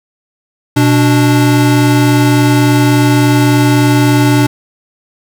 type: tone pair together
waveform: square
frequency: 123 / 292.5 Hz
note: B2 / D4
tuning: -7 / -7 cents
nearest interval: octave + minor third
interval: 1500 cents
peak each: -10 dBFS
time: 0.76-4.47 s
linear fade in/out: 10 ms
effects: none

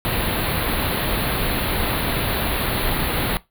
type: band-stop noise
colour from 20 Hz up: pink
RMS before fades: -22 dBFS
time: 0.05-3.37 s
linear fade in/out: 0 ms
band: 4400 to 10000 Hz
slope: 96 dB/octave
effects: noise-tail reverb RT60 0.2 s tail -19 dB re dry

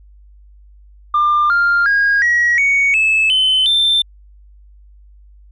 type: tone with pitch steps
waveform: sine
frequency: 1196 / 1397.9 / 1633.8 / 1909.5 / 2232 / 2608 / 3049 / 3563 Hz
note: D6 / F6 / G#6 / A#6 / C#7 / E7 / G7 / A7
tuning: +31 / +1 / -29 / +41 / +11 / -19 / -49 / +21 cents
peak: -9 dBFS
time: 1.14-4.02 s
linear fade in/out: 5 ms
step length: 360 ms
effects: tanh soft clip ceiling -8 dBFS + added 50 Hz sine -41 dBFS peak until 5.51 s

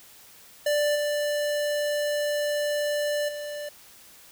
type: tone with level steps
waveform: square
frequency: 589 Hz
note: D5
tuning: 5 cents sharp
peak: -22 / -25 / -33 dBFS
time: 0.66-3.69 s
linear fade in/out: 5 ms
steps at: 0.95 / 3.28 s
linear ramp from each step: 10 ms
effects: white hiss -51 dBFS RMS until 4.31 s

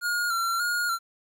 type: tone with vibrato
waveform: square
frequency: 1396.9 Hz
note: F6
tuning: in tune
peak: -25 dBFS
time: 0.01-0.99 s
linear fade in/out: 50 ms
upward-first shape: square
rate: 1.7 Hz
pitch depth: 41 cents each way
effects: 11-bit

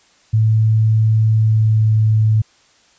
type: tone with pitch glide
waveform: sine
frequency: 110 to 109.05 Hz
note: A2 to A2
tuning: 0 to -15 cents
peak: -10 dBFS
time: 0.33-2.42 s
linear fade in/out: 10 ms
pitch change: -15 cents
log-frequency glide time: 1.32-1.93 s
effects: white hiss -53 dBFS RMS until 2.98 s + resampled to 16000 Hz

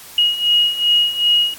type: beating tone pair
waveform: sine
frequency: 2885 / 2887.6 Hz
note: F#7 / F#7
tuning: -44 / -43 cents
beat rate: 2.6 Hz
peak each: -18 / -14 dBFS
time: 0.18-1.54 s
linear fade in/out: 2 ms
effects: white hiss -38 dBFS RMS until 1.58 s + AAC 64 kbps

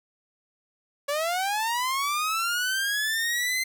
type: linear sweep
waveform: sawtooth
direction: up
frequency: 560 to 2080 Hz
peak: -21 dBFS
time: 1.08-3.64 s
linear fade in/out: 10 ms
effects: none

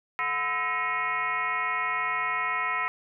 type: tone with frequency modulation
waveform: sine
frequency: 1600 Hz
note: G6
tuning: 35 cents sharp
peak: -25 dBFS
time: 0.19-2.88 s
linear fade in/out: 0 ms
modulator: 291 Hz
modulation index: 2.5
effects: none

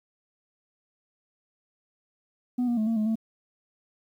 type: tone with pitch steps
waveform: sine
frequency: 247.4 / 238.8 / 216.7 / 227.3 / 214.4 / 222.9 Hz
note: B3 / A#3 / A3 / A#3 / A3 / A3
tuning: +3 / +42 / -26 / -43 / -45 / +23 cents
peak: -20 dBFS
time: 2.58-3.156 s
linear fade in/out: 10 ms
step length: 96 ms
effects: tanh soft clip ceiling -22 dBFS + 10-bit

